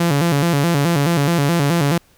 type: tone with vibrato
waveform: sawtooth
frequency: 155.56 Hz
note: D#3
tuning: in tune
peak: -10 dBFS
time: 0-1.98 s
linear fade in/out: 5 ms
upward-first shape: square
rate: 4.7 Hz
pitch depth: 160 cents each way
effects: pink hiss -54 dBFS RMS until 2.17 s